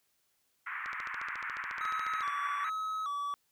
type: band-pass noise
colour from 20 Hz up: pink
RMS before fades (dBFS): -39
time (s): 0.66-2.7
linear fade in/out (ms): 10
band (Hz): 1100 to 2200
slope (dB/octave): 48
type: click train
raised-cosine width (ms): 0.2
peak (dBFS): -27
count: 21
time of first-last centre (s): 0.86-2.278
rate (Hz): 14.1
type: tone with vibrato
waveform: triangle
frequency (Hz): 1212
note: D#6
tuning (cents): -46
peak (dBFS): -31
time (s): 1.81-3.34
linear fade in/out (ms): 0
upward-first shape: square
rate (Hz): 1.2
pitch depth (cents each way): 97
effects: white hiss -75 dBFS RMS until 3.51 s